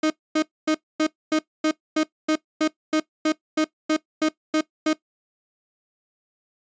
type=tone bursts; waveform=35% pulse; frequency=311.1 Hz; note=D#4; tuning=in tune; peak=-16 dBFS; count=16; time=0.03-4.932 s; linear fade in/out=5 ms; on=72 ms; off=250 ms; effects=noise-tail reverb RT60 0.1 s tail -18 dB re dry + resampled to 16000 Hz